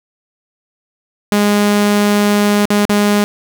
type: tone with dropouts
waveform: sawtooth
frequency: 206.1 Hz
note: G#3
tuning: 13 cents flat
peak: -6 dBFS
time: 1.32-3.24 s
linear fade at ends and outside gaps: 0 ms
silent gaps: 2.655-2.704 / 2.853-2.895 s
effects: none